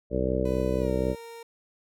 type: harmonic tone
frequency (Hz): 64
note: C2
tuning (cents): -38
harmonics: 1 / 2 / 3 / 4 / 5 / 6 / 7 / 8 / 9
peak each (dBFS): -31 / -34 / -32 / -35 / -33 / -35 / -30 / -34 / -31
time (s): 0.1-1.16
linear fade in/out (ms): 50
type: tone with pitch glide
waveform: 30% pulse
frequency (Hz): 499.1 to 463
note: B4 to A#4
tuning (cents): +18 to -12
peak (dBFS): -38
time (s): 0.45-1.43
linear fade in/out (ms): 5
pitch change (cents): -130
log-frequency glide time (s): 0.79-0.9
effects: none